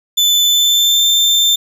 35% pulse tone with pitch glide, 3511 to 3572 Hz, A7 to A7, -4 to +25 cents, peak -8 dBFS, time 0.17-1.56 s, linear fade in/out 10 ms, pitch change +29 cents, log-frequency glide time 0.47-1.04 s, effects none

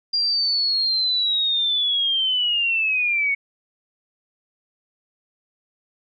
sine linear sweep, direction down, 4799 to 2203 Hz, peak -18 dBFS, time 0.13-3.35 s, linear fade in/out 10 ms, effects none

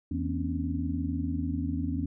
sine tone cluster, 82.4 / 163.6 / 235.1 / 261.6 / 281.8 Hz, E2 / E3 / A#3 / C4 / C#4, 0 / -13 / +15 / 0 / +29 cents, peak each -32 / -37 / -37 / -34 / -34 dBFS, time 0.11-2.06 s, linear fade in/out 5 ms, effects none

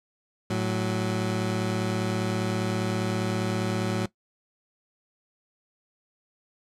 20% pulse tone pair together, 110 / 185 Hz, A2 / F#3, 0 / 0 cents, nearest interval major sixth, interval 900 cents, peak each -23 dBFS, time 0.5-4.06 s, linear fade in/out 5 ms, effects noise-tail reverb RT60 0.1 s tail -18 dB re dry + low-pass 9000 Hz 12 dB/octave

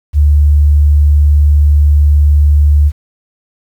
sine tone, 73.42 Hz, D2, in tune, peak -4 dBFS, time 0.13-2.92 s, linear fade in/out 50 ms, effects 7-bit

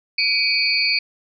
sine tone cluster, 2284 / 2485 / 4379 / 4647 Hz, D7 / D#7 / C#8 / D8, -49 / -3 / -22 / -19 cents, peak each -22 dBFS, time 0.18-0.99 s, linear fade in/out 5 ms, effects none

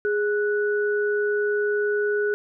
sine tone pair together, 414.5 / 1477 Hz, G#4 / F#6, -3 / -3 cents, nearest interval octave + minor seventh, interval 2200 cents, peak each -21 / -27 dBFS, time 0.05-2.34 s, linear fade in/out 0 ms, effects none

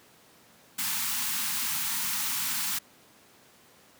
white band-stop noise, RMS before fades -30 dBFS, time 0.78-2.79 s, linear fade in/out 10 ms, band 270 to 820 Hz, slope 96 dB/octave, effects pink hiss -57 dBFS RMS until 3.99 s + high-pass 150 Hz 12 dB/octave

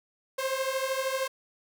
sawtooth beating tone pair, 523.3 / 536.3 Hz, C5 / C5, 0 / +43 cents, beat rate 13 Hz, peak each -27 / -27 dBFS, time 0.38-1.28 s, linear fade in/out 10 ms, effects none

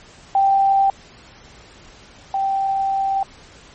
sine tone pair in turn, 784 / 780.5 Hz, G5 / G5, 0 / -8 cents, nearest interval unison, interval 8 cents, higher first, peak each -12 / -17 dBFS, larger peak first, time 0.35-0.9 / 2.34-3.23 s, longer second, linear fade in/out 2 ms, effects pink hiss -45 dBFS RMS until 3.74 s + MP3 32 kbps

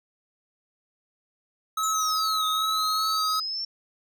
square tone with vibrato, 1280 Hz, D#6, 49 cents sharp, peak -25 dBFS, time 1.77-3.4 s, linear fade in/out 5 ms, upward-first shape sine, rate 2.5 Hz, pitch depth 14 cents each way
sine exponential two-way sweep, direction down then up, 7240 to 3600 to 5460 Hz, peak -28 dBFS, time 1.83-3.65 s, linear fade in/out 5 ms, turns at 2.46 s
effects none

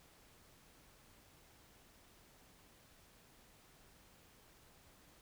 silence, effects pink hiss -65 dBFS RMS until 5.21 s

